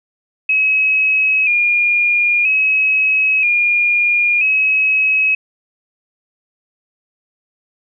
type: tone with vibrato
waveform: sine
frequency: 2489 Hz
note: D#7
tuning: in tune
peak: -11 dBFS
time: 0.49-5.35 s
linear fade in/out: 5 ms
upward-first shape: square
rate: 0.51 Hz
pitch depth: 48 cents each way
effects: none